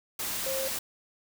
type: tone in noise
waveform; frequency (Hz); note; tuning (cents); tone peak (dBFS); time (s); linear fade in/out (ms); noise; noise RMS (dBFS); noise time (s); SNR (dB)
sine; 533; C5; +32; -31; 0.46-0.68; 5; white; -33; 0.19-0.79; -1
effects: none